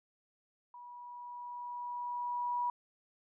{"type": "tone with level ramp", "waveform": "sine", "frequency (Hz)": 971, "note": "B5", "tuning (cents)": -30, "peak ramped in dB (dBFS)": [-48, -30], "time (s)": [0.74, 2.7], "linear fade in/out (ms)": 2, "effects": []}